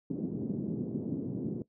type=band-pass noise; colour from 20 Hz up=pink; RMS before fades=-35 dBFS; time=0.1-1.62 s; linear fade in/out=2 ms; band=150 to 340 Hz; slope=24 dB/octave; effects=noise-tail reverb RT60 0.1 s tail -17 dB re dry

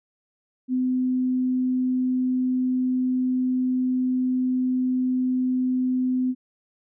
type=tone; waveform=sine; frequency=254.7 Hz; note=C4; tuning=46 cents flat; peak=-20 dBFS; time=0.68-6.35 s; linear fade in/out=50 ms; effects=none

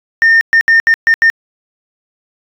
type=tone bursts at uneven times; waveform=sine; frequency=1817 Hz; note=A#6; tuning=45 cents flat; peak=-3 dBFS; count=6; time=0.22-0.41 / 0.53-0.61 / 0.68-0.8 / 0.87-0.94 / 1.07-1.14 / 1.22-1.3 s; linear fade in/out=0 ms; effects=tanh soft clip ceiling -3 dBFS

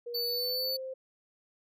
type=tone with pitch glide; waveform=sine; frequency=477.3 to 523.5 Hz; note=A#4 to C5; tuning=+41 to +1 cents; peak=-36 dBFS; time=0.06-0.94 s; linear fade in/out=10 ms; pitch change=+160 cents; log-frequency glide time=0.25-0.75 s
type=tone; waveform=square; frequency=4499 Hz; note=C#8; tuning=25 cents sharp; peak=-31 dBFS; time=0.14-0.77 s; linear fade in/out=10 ms
effects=none

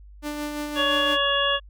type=tone with tremolo; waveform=sawtooth; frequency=296.1 Hz; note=D4; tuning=14 cents sharp; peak=-23 dBFS; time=0.22-1.18 s; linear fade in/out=50 ms; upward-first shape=sine; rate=5.8 Hz; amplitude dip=35%
type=harmonic tone; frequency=562 Hz; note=C#5; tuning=24 cents sharp; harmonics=1 / 2 / 3 / 5 / 6; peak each=-26 / -26 / -26 / -26 / -26 dBFS; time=0.75-1.6 s; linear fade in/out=50 ms
effects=added 50 Hz sine -43 dBFS peak until 1.69 s

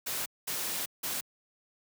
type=noise bursts at uneven times; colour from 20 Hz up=white; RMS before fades=-34 dBFS; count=3; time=0.06-0.26 / 0.47-0.86 / 1.03-1.21 s; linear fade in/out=10 ms; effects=high-pass 100 Hz 12 dB/octave

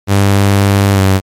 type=tone with pitch glide; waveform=sawtooth; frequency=99.5 to 95.89 Hz; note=G2 to G2; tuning=+26 to -38 cents; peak=-3 dBFS; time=0.07-1.21 s; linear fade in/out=50 ms; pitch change=-64 cents; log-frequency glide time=0.93-1.01 s; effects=MP3 64 kbps

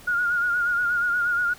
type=tone with vibrato; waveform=sine; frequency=1428 Hz; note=F6; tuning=38 cents sharp; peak=-20 dBFS; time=0.07-1.54 s; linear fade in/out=10 ms; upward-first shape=sine; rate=8.4 Hz; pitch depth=45 cents each way; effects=pink hiss -47 dBFS RMS until 1.58 s

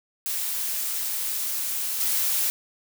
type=noise with level steps; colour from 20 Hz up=blue; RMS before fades=-28 / -24 dBFS; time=0.26-2.5 s; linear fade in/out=0 ms; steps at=2 s; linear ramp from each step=10 ms; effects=none

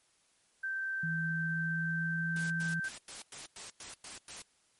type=tone; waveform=sine; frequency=1559 Hz; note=G6; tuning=10 cents flat; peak=-33 dBFS; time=0.63-2.89 s; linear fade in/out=10 ms
type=tone with pitch glide; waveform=sine; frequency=162.4 to 165.14 Hz; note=E3 to E3; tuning=-26 to +3 cents; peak=-34 dBFS; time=1.03-2.8 s; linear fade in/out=5 ms; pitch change=+29 cents; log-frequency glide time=1.45-2.36 s
type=noise bursts; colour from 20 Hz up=white; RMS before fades=-45 dBFS; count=9; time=2.36-4.42 s; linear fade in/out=2 ms; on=140 ms; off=100 ms
effects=white hiss -70 dBFS RMS until 4.79 s + MP3 48 kbps

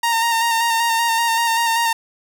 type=tone with vibrato; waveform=sawtooth; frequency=922 Hz; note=A#5; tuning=19 cents flat; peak=-12 dBFS; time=0.03-1.93 s; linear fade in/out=5 ms; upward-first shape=square; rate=5.2 Hz; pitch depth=22 cents each way; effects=none

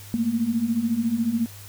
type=beating tone pair; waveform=sine; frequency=220 / 234 Hz; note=A3 / A#3; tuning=0 / +7 cents; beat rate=14 Hz; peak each=-26 / -22 dBFS; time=0.14-1.46 s; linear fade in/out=0 ms; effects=added 100 Hz sine -42 dBFS peak until 1.68 s + white hiss -45 dBFS RMS until 1.68 s

